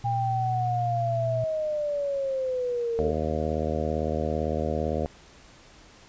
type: linear sweep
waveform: sine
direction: down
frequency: 805 to 440 Hz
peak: -25 dBFS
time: 0.04-3.12 s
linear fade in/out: 20 ms
type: tone with pitch glide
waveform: sine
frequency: 117.5 to 119.9 Hz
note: A#2 to A#2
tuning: +14 to +49 cents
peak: -27 dBFS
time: 0.04-1.44 s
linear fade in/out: 0 ms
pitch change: +35 cents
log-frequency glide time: 0.29-0.48 s
type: harmonic tone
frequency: 77.78 Hz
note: D#2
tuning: in tune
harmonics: 1 / 2 / 3 / 4 / 5 / 6 / 7 / 8 / 9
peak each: -31 / -34 / -33 / -37 / -35 / -33 / -32 / -35 / -36 dBFS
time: 2.99-5.06 s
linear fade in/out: 0 ms
effects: pink hiss -52 dBFS RMS until 6.08 s + resampled to 16000 Hz